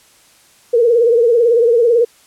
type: tone with vibrato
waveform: sine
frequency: 468.8 Hz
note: A#4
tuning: 10 cents sharp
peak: -8 dBFS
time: 0.73-2.05 s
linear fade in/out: 10 ms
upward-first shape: triangle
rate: 18 Hz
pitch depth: 99 cents each way
effects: white hiss -49 dBFS RMS until 2.26 s + low-pass 11000 Hz 12 dB/octave